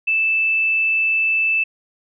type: tone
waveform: sine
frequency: 2637 Hz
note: E7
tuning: in tune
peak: -15 dBFS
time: 0.07-1.64 s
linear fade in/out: 10 ms
effects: none